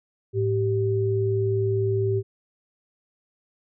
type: tone pair together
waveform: sine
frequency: 108.1 / 388.7 Hz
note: A2 / G4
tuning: -30 / -15 cents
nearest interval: octave + minor seventh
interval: 2215 cents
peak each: -23 dBFS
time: 0.33-2.23 s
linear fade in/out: 50 ms
effects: none